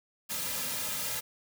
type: noise with comb filter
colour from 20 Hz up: white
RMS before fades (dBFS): -34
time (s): 0.29-1.21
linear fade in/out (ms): 20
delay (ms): 2.7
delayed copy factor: -0.8
effects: none